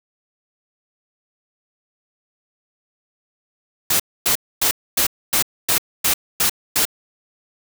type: noise bursts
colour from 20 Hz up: white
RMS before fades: -17 dBFS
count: 9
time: 3.9-6.853 s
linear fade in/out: 5 ms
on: 97 ms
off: 260 ms
effects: none